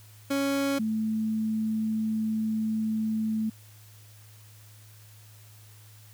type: tone pair in turn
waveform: 30% pulse / sine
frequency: 277.2 / 219 Hz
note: C#4 / A3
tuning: 0 / -8 cents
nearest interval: major third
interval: 408 cents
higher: first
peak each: -22 / -25 dBFS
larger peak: first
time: 0.3-0.79 / 0.79-3.5 s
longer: second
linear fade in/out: 10 ms
effects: added 106 Hz sine -50 dBFS peak until 6.13 s + white hiss -56 dBFS RMS until 6.13 s